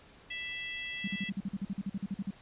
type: harmonic tone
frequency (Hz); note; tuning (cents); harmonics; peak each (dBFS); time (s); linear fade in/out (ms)
661; E5; +5; 3 / 4 / 5; -40 / -41 / -42; 0.3-1.3; 10
type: tone bursts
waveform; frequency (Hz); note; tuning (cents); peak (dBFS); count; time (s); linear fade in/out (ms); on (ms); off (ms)
sine; 196; G3; 0; -31; 16; 1.04-2.307; 5; 37; 45
effects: pink hiss -57 dBFS RMS until 2.41 s + resampled to 8000 Hz